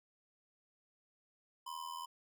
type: ring-modulated tone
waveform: square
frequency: 1012 Hz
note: B5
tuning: 42 cents sharp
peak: -40 dBFS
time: 1.66-2.06 s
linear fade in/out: 10 ms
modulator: 40.7 Hz
effects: none